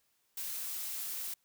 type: noise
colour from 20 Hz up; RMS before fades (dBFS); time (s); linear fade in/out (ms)
blue; -39; 0.37-1.34; 5
effects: white hiss -75 dBFS RMS until 1.44 s